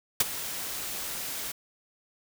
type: noise with ADSR envelope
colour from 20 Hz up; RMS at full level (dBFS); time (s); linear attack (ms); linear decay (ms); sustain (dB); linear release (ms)
white; -20; 0.2-1.52; 5; 25; -15; 7
effects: none